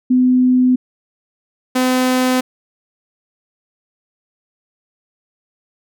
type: tone pair in turn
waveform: sine / sawtooth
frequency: 252.9 / 255 Hz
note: B3 / C4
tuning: +41 / -44 cents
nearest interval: unison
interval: 15 cents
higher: second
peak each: -9 dBFS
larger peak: neither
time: 0.1-0.76 / 1.75-2.41 s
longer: neither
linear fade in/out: 10 ms
effects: none